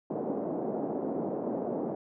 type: band-pass noise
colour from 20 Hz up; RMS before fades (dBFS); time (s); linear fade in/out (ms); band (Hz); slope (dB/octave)
pink; -33; 0.1-1.95; 5; 210 to 680; 24
effects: none